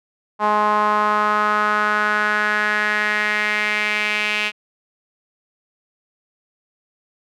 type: tone with band-pass filter sweep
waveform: sawtooth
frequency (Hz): 210.5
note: G#3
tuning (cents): +24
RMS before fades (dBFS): -19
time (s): 0.39-4.52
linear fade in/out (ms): 50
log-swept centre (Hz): 970 to 2600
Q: 3.8
effects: none